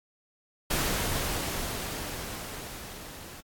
pink noise with level ramp, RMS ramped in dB -27 to -45 dBFS, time 0.7-3.41 s, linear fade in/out 10 ms, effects AAC 64 kbps

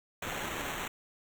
white noise with sample-and-hold, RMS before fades -37 dBFS, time 0.22-0.88 s, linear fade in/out 5 ms, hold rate 4900 Hz, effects none

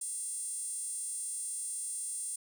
5% pulse tone with high-pass filter, 684 Hz, F5, 36 cents flat, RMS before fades -38 dBFS, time 0.01-2.36 s, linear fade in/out 5 ms, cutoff 9200 Hz, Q 10, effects none

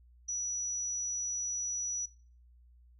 sine tone, 5880 Hz, F#8, 12 cents flat, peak -33 dBFS, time 0.28-2.06 s, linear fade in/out 10 ms, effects noise-tail reverb RT60 0.4 s tail -19 dB re dry + added 60 Hz sine -57 dBFS peak until 2.99 s

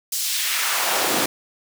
pink noise with high-pass filter sweep, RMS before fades -22 dBFS, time 0.12-1.26 s, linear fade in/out 5 ms, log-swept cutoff 6200 to 250 Hz, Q 1, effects none

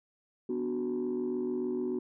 sine chord, B minor, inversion none, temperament equal, 246.9 / 293.7 / 370 Hz, B3 / D4 / F#4, 0 / 0 / 0 cents, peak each -33 / -37 / -31 dBFS, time 0.49-1.99 s, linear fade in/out 5 ms, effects tanh soft clip ceiling -25 dBFS

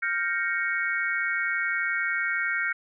sine chord, G half-diminished seventh, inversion third, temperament equal, 1396.9 / 1568 / 1864.7 / 2217 Hz, F6 / G6 / Bb6 / Db7, 0 / 0 / 0 / 0 cents, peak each -30 dBFS, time 0.02-2.73 s, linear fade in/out 10 ms, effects none

